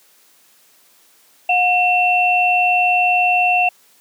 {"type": "tone pair together", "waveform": "sine", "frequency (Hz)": [723, 2700], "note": ["F#5", "E7"], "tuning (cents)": [-40, 41], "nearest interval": "octave + major seventh", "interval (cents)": 2281, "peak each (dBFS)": -15, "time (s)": [1.49, 3.69], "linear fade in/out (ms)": 5, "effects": ["white hiss -53 dBFS RMS until 4 s", "high-pass 200 Hz 12 dB/octave"]}